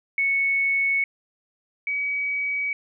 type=tone pair in turn; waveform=sine; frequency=2212 / 2270 Hz; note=C#7 / C#7; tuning=-4 / +41 cents; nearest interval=unison; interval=45 cents; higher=second; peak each=-19 / -23 dBFS; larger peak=first; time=0.18-1.04 / 1.87-2.73 s; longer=neither; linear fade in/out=2 ms; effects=none